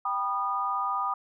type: chord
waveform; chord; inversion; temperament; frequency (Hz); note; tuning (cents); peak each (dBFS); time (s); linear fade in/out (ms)
sine; G augmented; none; just; 784 / 980 / 1225; G5 / B5 / D#6; 0 / -14 / -27; -33 / -32 / -28; 0.05-1.14; 5
effects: none